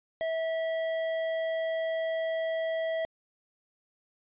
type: tone with tanh clipping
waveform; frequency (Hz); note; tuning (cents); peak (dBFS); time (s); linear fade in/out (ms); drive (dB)
sine; 650; E5; -24; -30; 0.21-3.05; 0; 13
effects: resampled to 8000 Hz